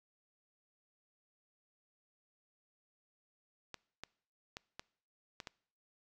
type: clicks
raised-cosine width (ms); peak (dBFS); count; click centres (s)
0.2; -26; 6; 3.743 / 4.036 / 4.569 / 4.795 / 5.402 / 5.472
effects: noise-tail reverb RT60 0.6 s tail -24 dB re dry